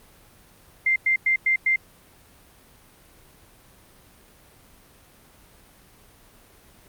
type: tone bursts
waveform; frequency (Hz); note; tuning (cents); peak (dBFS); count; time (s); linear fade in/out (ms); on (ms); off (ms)
sine; 2093; C7; 0; -17; 5; 0.86-1.76; 5; 100; 100
effects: pink hiss -53 dBFS RMS until 6.88 s + Opus 32 kbps